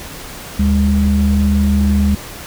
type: tone pair together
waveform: sine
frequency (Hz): 75.2 / 203.1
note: D2 / G#3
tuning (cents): +42 / -38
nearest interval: octave + perfect fourth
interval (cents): 1720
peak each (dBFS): -12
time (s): 0.59-2.15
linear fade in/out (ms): 5
effects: tanh soft clip ceiling -4 dBFS + pink hiss -31 dBFS RMS until 2.46 s